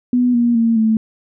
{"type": "tone with pitch steps", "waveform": "sine", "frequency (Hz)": [246.9, 237.8, 229, 220.6], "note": ["B3", "A#3", "A#3", "A3"], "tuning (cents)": [0, 35, -31, 5], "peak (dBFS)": -11, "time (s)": [0.13, 0.97], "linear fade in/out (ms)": 2, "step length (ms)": 210, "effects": []}